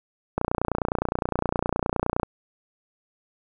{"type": "click train", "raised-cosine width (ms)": 1, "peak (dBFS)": -9, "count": 56, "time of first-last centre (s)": [0.38, 2.232], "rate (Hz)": 29.7, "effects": []}